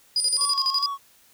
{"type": "tone", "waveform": "sine", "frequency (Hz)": 9350, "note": "D9", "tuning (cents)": -9, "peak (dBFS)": -24, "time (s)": [0.16, 0.54], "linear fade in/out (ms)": 50}
{"type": "tone with tremolo", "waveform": "sine", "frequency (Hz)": 4925, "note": "D#8", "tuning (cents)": -19, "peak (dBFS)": -18, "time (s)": [0.16, 0.86], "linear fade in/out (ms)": 2, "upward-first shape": "square", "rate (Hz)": 12, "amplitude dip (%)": 80}
{"type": "tone with vibrato", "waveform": "triangle", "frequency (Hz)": 1103, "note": "C#6", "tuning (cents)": -9, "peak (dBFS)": -25, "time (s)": [0.37, 0.98], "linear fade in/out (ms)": 50, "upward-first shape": "triangle", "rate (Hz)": 2.5, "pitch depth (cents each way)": 50}
{"effects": ["tanh soft clip ceiling -14 dBFS", "white hiss -57 dBFS RMS until 1.33 s"]}